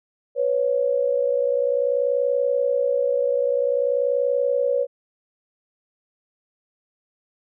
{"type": "tone pair together", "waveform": "sine", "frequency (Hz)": [493.9, 554.4], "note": ["B4", "C#5"], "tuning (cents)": [0, 0], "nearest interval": "major second", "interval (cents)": 200, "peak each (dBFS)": -21, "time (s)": [0.35, 4.87], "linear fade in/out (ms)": 50, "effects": []}